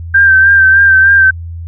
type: tone with vibrato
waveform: sine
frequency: 1571 Hz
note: G6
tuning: 3 cents sharp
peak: -3 dBFS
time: 0.14-1.31 s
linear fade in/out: 10 ms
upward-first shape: sine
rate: 3.3 Hz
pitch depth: 34 cents each way
effects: added 84 Hz sine -21 dBFS peak until 1.67 s